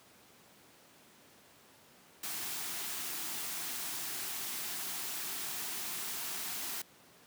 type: band-stop noise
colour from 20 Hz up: white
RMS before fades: -39 dBFS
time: 2.23-6.82 s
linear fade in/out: 5 ms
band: 440 to 640 Hz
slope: 96 dB/octave
effects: pink hiss -60 dBFS RMS until 7.26 s + high-pass 150 Hz 12 dB/octave